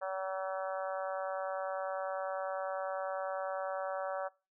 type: harmonic tone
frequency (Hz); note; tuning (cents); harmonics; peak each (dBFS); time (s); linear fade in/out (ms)
190; F#3; +46; 3 / 4 / 5 / 6 / 7 / 8 / 9; -37 / -41 / -45 / -45 / -45 / -48 / -52; 0.01-4.29; 20
effects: noise-tail reverb RT60 0.3 s tail -22 dB re dry